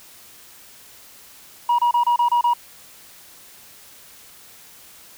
sine tone bursts, 958 Hz, A#5, 47 cents sharp, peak -12 dBFS, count 7, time 1.69-2.536 s, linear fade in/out 5 ms, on 96 ms, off 29 ms, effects tanh soft clip ceiling -13 dBFS + white hiss -46 dBFS RMS until 5.17 s

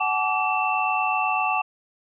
sine tone cluster, 747 / 855 / 1157 / 2676 Hz, F#5 / A5 / D6 / E7, +16 / -50 / -26 / +25 cents, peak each -26 dBFS, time 0-1.62 s, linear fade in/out 10 ms, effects none

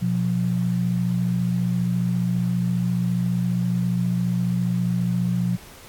sine tone pair together, 123.47 / 178.18 Hz, B2 / F3, 0 / +35 cents, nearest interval tritone, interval 635 cents, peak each -24 / -21 dBFS, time 0.01-5.57 s, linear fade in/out 20 ms, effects pink hiss -45 dBFS RMS until 5.88 s + AAC 64 kbps

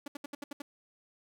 sawtooth tone bursts, 286.5 Hz, D4, 43 cents flat, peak -34 dBFS, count 7, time 0.06-0.62 s, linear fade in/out 5 ms, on 20 ms, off 70 ms, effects none

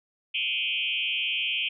sine tone with frequency modulation, 2794 Hz, F7, in tune, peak -25 dBFS, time 0.34-1.69 s, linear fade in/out 10 ms, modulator 131 Hz, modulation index 3.3, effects none

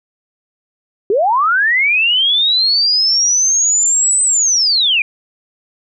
sine linear two-way sweep, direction up then down, 370 to 8150 to 2341 Hz, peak -10 dBFS, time 1.1-5.02 s, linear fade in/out 2 ms, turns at 4.23 s, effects none

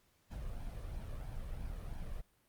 brown noise with flanger, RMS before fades -42 dBFS, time 0.3-2.22 s, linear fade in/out 20 ms, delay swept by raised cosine 1.2 to 1.74 ms, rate 3 Hz, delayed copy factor +0.5, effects pink hiss -73 dBFS RMS until 2.48 s + Opus 48 kbps

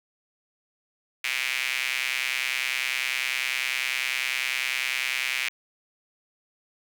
sawtooth tone with high-pass filter, 130 Hz, C3, 11 cents flat, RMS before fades -28 dBFS, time 1.24-5.49 s, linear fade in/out 5 ms, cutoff 2300 Hz, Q 3.9, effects none

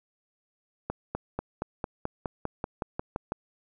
accelerating click train, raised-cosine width 1 ms, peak -16 dBFS, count 13, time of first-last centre 0.9-3.321 s, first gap 250 ms, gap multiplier 0.96, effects none

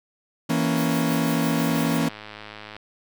40% pulse chord, A# diminished, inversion second, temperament equal, 164.81 / 233.1 / 277.2 Hz, E3 / A#3 / C#4, 0 / 0 / 0 cents, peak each -24 dBFS, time 0.49-2.09 s, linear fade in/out 10 ms
violet noise with tremolo, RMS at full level -35 dBFS, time 0.76-1.99 s, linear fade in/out 20 ms, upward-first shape sine, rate 6 Hz, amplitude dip 60%
click train, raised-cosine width 0.3 ms, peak -22 dBFS, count 115, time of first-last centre 1.69-2.765 s, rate 106 Hz
effects none

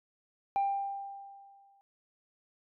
sine tone with exponential decay, 793 Hz, G5, 20 cents sharp, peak -23 dBFS, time 0.56-1.81 s, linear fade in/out 0 ms, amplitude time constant 270 ms, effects tanh soft clip ceiling -24 dBFS

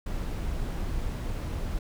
brown noise, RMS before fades -31 dBFS, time 0.06-1.79 s, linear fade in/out 5 ms, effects none

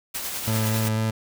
white noise with tremolo, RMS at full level -29 dBFS, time 0.14-0.89 s, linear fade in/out 10 ms, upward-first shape triangle, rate 10 Hz, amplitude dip 40%
30% pulse tone with vibrato, 110 Hz, A2, in tune, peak -19 dBFS, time 0.47-1.11 s, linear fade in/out 10 ms, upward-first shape square, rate 4 Hz, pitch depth 9 cents each way
effects none

